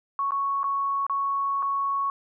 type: tone with dropouts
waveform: sine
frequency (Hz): 1108.7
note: C#6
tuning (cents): 0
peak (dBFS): -23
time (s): 0.19-2.1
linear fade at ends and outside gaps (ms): 1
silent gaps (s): 0.308-0.319 / 0.632-0.641 / 1.066-1.097 / 1.624-1.627
effects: none